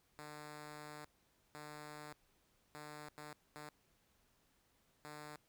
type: tone bursts at uneven times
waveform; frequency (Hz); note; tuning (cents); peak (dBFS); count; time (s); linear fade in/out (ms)
5% pulse; 150; D3; +37; -38; 6; 0.19-1.05 / 1.55-2.13 / 2.75-3.09 / 3.18-3.33 / 3.56-3.69 / 5.05-5.36; 0
effects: pink hiss -75 dBFS RMS until 5.48 s